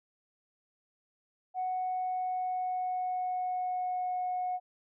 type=tone with pitch glide; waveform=sine; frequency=740 to 729.8 Hz; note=F#5 to F#5; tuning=0 to -24 cents; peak=-29 dBFS; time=1.54-4.6 s; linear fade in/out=50 ms; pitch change=-24 cents; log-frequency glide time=1.68-4.14 s; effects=tanh soft clip ceiling -26 dBFS